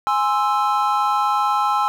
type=chord; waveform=triangle; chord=Ab augmented; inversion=none; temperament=equal; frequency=830.6 / 1046.5 / 1318.5 Hz; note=Ab5 / C6 / E6; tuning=0 / 0 / 0 cents; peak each=-18 / -20 / -19 dBFS; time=0.07-1.88 s; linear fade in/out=0 ms; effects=8-bit